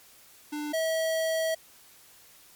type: tone pair in turn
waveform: square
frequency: 297.7 / 645.5 Hz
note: D4 / E5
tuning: +24 / -37 cents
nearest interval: octave + minor second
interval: 1339 cents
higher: second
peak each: -32 / -26 dBFS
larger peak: second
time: 0.52-0.73 / 0.73-1.55 s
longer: second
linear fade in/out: 10 ms
effects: white hiss -55 dBFS RMS until 2.55 s + MP3 96 kbps